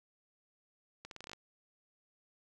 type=accelerating click train; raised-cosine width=0.2 ms; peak=-29 dBFS; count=9; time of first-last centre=1.05-1.333 s; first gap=62 ms; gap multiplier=0.83; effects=none